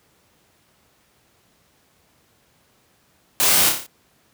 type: noise with echo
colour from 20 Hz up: white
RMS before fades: -18 dBFS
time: 3.4-3.69 s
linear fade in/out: 0 ms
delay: 29 ms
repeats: 6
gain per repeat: -4 dB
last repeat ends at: 3.864 s
effects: pink hiss -60 dBFS RMS until 4.33 s + high-pass 80 Hz 12 dB/octave